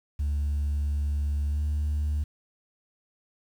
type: tone with pitch glide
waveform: sine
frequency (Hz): 72.6 to 74.6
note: D2 to D2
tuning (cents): -19 to +28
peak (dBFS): -22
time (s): 0.19-2.24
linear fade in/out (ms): 10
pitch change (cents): +47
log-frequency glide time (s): 1.49-1.6
effects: tanh soft clip ceiling -23 dBFS + 9-bit